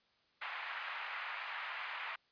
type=band-pass noise; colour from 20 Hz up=white; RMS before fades=-43 dBFS; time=0.41-2.16 s; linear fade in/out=10 ms; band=830 to 2500 Hz; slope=24 dB/octave; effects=white hiss -73 dBFS RMS until 2.31 s + resampled to 11025 Hz